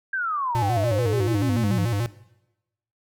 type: exponential sweep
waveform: sine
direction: down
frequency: 1618 to 162.8 Hz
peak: -23 dBFS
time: 0.13-1.85 s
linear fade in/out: 5 ms
type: tone with vibrato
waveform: square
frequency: 109.3 Hz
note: A2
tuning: 11 cents flat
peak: -23 dBFS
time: 0.55-2.06 s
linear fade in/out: 0 ms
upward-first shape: square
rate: 6.9 Hz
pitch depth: 140 cents each way
effects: noise-tail reverb RT60 0.9 s tail -18 dB re dry